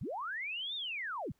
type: linear two-way sweep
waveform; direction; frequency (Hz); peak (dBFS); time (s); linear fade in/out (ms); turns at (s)
sine; up then down; 73.42 to 3729 to 73.42; -36; 0.01-1.32; 5; 0.75
effects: pink hiss -75 dBFS RMS until 1.39 s